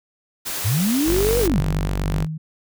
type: noise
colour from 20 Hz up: white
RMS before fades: -27 dBFS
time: 0.45-1.48 s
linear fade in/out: 20 ms
type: linear two-way sweep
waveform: sine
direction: up then down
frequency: 85.9 to 493.9 to 85.9 Hz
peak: -17 dBFS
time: 0.64-1.62 s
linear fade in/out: 20 ms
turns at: 1.39 s
type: tone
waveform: sawtooth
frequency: 48.08 Hz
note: G1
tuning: 33 cents flat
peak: -17 dBFS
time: 1.05-2.27 s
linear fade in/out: 50 ms
type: tone with tremolo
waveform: sine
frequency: 157.2 Hz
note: D#3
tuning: 18 cents sharp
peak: -21 dBFS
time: 1.58-2.38 s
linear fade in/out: 10 ms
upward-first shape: triangle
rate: 2 Hz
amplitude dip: 80%
effects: none